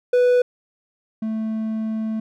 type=tone pair in turn; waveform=triangle; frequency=493.9 / 220 Hz; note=B4 / A3; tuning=0 / 0 cents; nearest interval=octave + major second; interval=1400 cents; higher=first; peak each=-11 / -20 dBFS; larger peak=first; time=0.13-0.42 / 1.22-2.2 s; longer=second; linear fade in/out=5 ms; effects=none